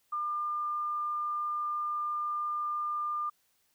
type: tone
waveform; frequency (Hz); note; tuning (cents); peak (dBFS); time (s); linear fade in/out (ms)
sine; 1201; D6; +38; -30; 0.12-3.3; 10
effects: white hiss -72 dBFS RMS until 3.74 s